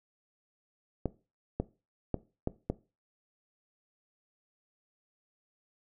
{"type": "clicks", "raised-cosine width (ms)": 2, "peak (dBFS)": -16, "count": 5, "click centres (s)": [1.057, 1.6, 2.143, 2.474, 2.7], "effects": ["noise-tail reverb RT60 0.3 s tail -18 dB re dry"]}